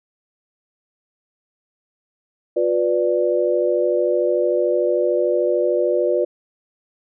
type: chord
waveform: sine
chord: B diminished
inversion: second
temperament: equal with one note detuned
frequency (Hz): 357.2 / 493.9 / 587.3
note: F4 / B4 / D5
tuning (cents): +39 / 0 / 0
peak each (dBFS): -20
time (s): 2.56-6.25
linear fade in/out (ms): 10
effects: none